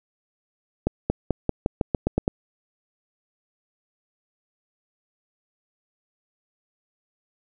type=accelerating click train; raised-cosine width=2 ms; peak=-7 dBFS; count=10; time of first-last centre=0.87-2.279 s; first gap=230 ms; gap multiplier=0.9; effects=none